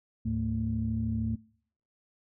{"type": "tone cluster", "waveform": "sine", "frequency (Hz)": [74.6, 107.7, 224.3], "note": ["D2", "A2", "A3"], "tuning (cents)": [28, -37, 34], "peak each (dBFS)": [-34, -31, -30], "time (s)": [0.25, 1.36], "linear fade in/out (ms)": 10, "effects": ["noise-tail reverb RT60 0.6 s tail -24 dB re dry", "tanh soft clip ceiling -18 dBFS"]}